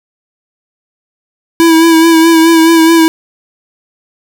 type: tone with vibrato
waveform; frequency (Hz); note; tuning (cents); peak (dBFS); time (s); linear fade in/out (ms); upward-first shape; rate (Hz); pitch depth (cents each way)
square; 327.8; E4; -10; -4; 1.6-3.08; 0; sine; 4.7; 32
effects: 7-bit